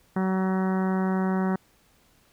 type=harmonic tone; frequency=188.5 Hz; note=F#3; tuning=32 cents sharp; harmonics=1 / 2 / 3 / 4 / 5 / 6 / 7 / 8 / 9 / 10; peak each=-23 / -31 / -38 / -35 / -37 / -40 / -41 / -41 / -47 / -44 dBFS; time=0.16-1.56 s; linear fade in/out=5 ms; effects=pink hiss -62 dBFS RMS until 2.32 s